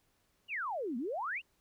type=exponential two-way sweep; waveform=sine; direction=down then up; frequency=3005 to 221.5 to 3005 Hz; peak=-34 dBFS; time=0.48-1.42 s; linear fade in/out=50 ms; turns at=0.97 s; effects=pink hiss -74 dBFS RMS until 1.6 s